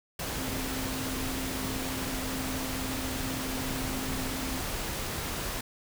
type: tone in noise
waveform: sine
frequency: 261.6 Hz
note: C4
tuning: in tune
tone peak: -36 dBFS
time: 0.38-4.6 s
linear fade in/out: 5 ms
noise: pink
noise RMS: -34 dBFS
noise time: 0.19-5.61 s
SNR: -5 dB
effects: none